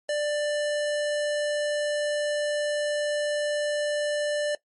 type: tone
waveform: square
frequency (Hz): 591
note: D5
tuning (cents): +11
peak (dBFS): -25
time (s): 0.09-4.55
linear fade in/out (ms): 2
effects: noise-tail reverb RT60 0.1 s tail -19 dB re dry + MP3 48 kbps